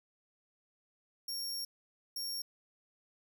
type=tone bursts at uneven times; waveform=sawtooth; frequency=5530 Hz; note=F8; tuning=18 cents flat; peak=-34 dBFS; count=2; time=1.28-1.65 / 2.16-2.42 s; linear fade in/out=5 ms; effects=none